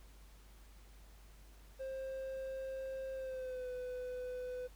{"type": "tone with pitch glide", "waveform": "triangle", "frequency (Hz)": [530, 500.8], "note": ["C5", "B4"], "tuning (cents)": [22, 24], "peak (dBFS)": -38, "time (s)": [1.79, 4.68], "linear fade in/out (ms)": 20, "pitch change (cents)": -98, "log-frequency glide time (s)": [3.14, 3.7], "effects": ["added 50 Hz sine -56 dBFS peak until 4.75 s", "pink hiss -65 dBFS RMS until 4.75 s"]}